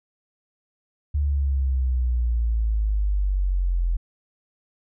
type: exponential sweep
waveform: sine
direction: down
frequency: 73.42 to 42.21 Hz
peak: -19 dBFS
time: 1.14-3.97 s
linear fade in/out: 10 ms
effects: none